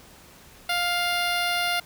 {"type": "tone with notch filter", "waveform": "10% pulse", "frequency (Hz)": 702, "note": "F5", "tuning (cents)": 9, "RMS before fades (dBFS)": -25, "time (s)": [0.69, 1.8], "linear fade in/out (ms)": 5, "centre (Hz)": 7600, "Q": 1.6, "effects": ["pink hiss -50 dBFS RMS until 1.85 s"]}